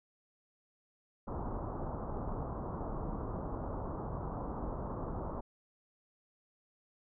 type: low-pass noise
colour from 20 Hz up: pink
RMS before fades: -39 dBFS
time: 1.27-5.41 s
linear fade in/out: 10 ms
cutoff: 1200 Hz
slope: 48 dB/octave
effects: none